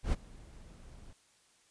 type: noise with ADSR envelope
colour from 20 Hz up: brown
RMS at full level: -28 dBFS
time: 0.03-1.13 s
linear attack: 100 ms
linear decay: 22 ms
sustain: -24 dB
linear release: 3 ms
effects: white hiss -67 dBFS RMS until 1.7 s + resampled to 22050 Hz